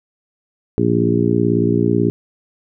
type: harmonic tone with a mistuned harmonic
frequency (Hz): 58.2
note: A#1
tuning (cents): -2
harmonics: 2 / 3 / 4 / 5 / 6 / 7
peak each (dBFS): -20 / -20 / -20 / -20 / -20 / -20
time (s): 0.78-2.1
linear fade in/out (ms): 0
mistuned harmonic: 2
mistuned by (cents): -27
effects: none